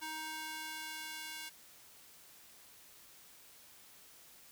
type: tone with high-pass filter sweep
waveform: square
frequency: 313.3 Hz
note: D#4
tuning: 12 cents sharp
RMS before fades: -44 dBFS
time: 0.01-1.5 s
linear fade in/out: 20 ms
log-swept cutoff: 910 to 2100 Hz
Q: 0.83
effects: white hiss -59 dBFS RMS until 4.51 s